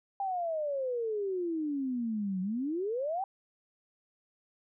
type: exponential two-way sweep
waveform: sine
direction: down then up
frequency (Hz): 802 to 181.7 to 802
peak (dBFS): -30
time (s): 0.2-3.24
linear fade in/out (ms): 2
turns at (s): 2.41
effects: none